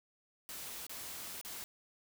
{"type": "noise with dropouts", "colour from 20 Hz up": "white", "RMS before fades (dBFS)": -45, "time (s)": [0.49, 1.64], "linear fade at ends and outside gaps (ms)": 0, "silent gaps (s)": [[0.866, 0.895], [1.413, 1.449]], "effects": []}